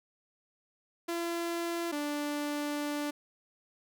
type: tone pair in turn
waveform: sawtooth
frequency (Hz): 339.7 / 293.2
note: F4 / D4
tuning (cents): -48 / -3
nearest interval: minor third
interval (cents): 255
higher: first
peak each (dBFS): -28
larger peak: neither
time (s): 1.08-1.92 / 1.92-3.11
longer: second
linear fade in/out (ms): 10
effects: none